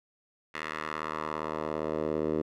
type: tone with band-pass filter sweep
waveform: 10% pulse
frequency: 77.5 Hz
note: D#2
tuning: 6 cents flat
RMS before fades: -33 dBFS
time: 0.54-2.42 s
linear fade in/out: 10 ms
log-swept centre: 1900 to 390 Hz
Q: 1.6
effects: none